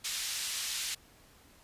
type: band-pass noise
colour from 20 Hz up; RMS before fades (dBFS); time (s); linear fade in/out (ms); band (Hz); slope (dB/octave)
pink; -36; 0.04-0.95; 10; 3100 to 9400; 12
effects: pink hiss -60 dBFS RMS until 1.63 s + resampled to 32000 Hz